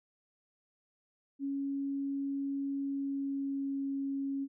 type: tone with pitch glide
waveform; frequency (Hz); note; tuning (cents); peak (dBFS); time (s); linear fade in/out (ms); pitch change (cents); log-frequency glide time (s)
sine; 277.2 to 275; C#4 to C#4; 0 to -14; -32; 1.39-4.48; 50; -14; 2.79-3.85
effects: none